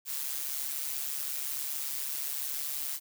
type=noise with amplitude modulation; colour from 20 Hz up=blue; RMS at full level=-32 dBFS; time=0.05-3 s; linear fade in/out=50 ms; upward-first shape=sine; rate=141 Hz; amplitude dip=65%; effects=none